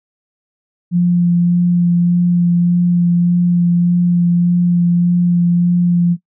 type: tone with vibrato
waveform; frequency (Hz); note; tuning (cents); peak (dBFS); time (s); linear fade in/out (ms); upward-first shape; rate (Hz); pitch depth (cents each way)
sine; 174.61; F3; 0; -9; 0.91-6.17; 50; sine; 1.7; 12
effects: noise-tail reverb RT60 0.1 s tail -19 dB re dry